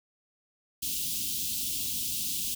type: band-stop noise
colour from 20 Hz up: white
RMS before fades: -32 dBFS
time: 0.82-2.55 s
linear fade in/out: 10 ms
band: 310 to 2800 Hz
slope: 48 dB/octave
effects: none